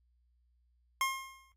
25% pulse tone with exponential decay, 1069 Hz, C6, 37 cents sharp, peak -23 dBFS, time 1.01-1.52 s, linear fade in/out 1 ms, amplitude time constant 110 ms, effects added 60 Hz sine -68 dBFS peak until 1.56 s + AAC 48 kbps

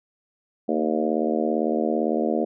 harmonic tone with a mistuned harmonic, 77.78 Hz, D#2, in tune, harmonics 3 / 4 / 5 / 6 / 7 / 8 / 9, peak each -26 / -27 / -28 / -29 / -29 / -30 / -31 dBFS, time 0.68-2.45 s, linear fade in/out 10 ms, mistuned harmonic 3, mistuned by -32 cents, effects none

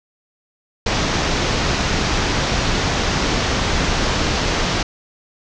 pink low-pass noise, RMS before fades -19 dBFS, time 0.86-4.83 s, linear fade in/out 5 ms, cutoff 6500 Hz, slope 48 dB/octave, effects none

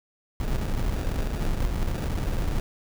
brown noise with sample-and-hold, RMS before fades -26 dBFS, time 0.4-2.6 s, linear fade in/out 0 ms, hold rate 1050 Hz, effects none

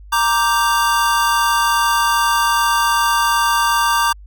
square chord, G minor, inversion first, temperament equal, 932.3 / 1174.7 / 1568 Hz, Bb5 / D6 / G6, 0 / 0 / 0 cents, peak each -18 / -18 / -21 dBFS, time 0.12-4.13 s, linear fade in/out 10 ms, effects added 50 Hz sine -36 dBFS peak until 4.26 s

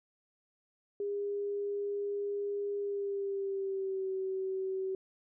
sine tone with pitch glide, 405.5 to 380.5 Hz, G#4 to F#4, -41 to +48 cents, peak -32 dBFS, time 1-4.95 s, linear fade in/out 2 ms, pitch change -111 cents, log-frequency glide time 2.78-4.1 s, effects none

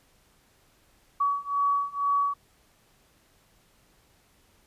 sine beating tone pair, 1132 / 1134.1 Hz, C#6 / C#6, +36 / +39 cents, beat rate 2.1 Hz, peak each -27 / -26 dBFS, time 1.2-2.34 s, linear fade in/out 10 ms, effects pink hiss -63 dBFS RMS until 4.66 s + resampled to 32000 Hz

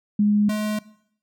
sine / square tone pair in turn, 207.7 / 212.3 Hz, G#3 / G#3, 0 / +38 cents, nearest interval unison, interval 38 cents, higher second, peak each -15 / -23 dBFS, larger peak first, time 0.19-0.49 / 0.49-0.79 s, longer neither, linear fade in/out 5 ms, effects noise-tail reverb RT60 0.7 s tail -20 dB re dry

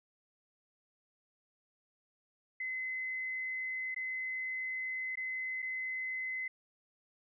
sine tone with dropouts, 2042 Hz, C7, 43 cents flat, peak -35 dBFS, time 2.6-6.48 s, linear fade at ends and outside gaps 5 ms, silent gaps 3.946-3.962 / 5.156-5.172 / 5.621-5.625 s, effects none

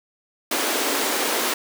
pink high-pass noise, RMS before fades -23 dBFS, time 0.51-1.54 s, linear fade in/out 5 ms, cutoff 250 Hz, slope 48 dB/octave, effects none

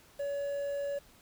triangle tone with quantisation, 566 Hz, C#5, 36 cents sharp, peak -30 dBFS, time 0.19-0.99 s, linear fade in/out 10 ms, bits 9, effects pink hiss -60 dBFS RMS until 1.21 s

